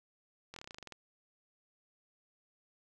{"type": "slowing click train", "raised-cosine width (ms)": 0.2, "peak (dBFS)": -29, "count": 12, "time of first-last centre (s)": [0.54, 0.923], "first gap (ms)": 23, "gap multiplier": 1.08, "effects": []}